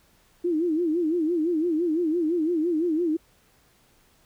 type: tone with vibrato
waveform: sine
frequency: 329.6 Hz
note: E4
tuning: in tune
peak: -21 dBFS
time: 0.44-3.17 s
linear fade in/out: 10 ms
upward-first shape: sine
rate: 5.9 Hz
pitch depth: 140 cents each way
effects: pink hiss -61 dBFS RMS until 4.25 s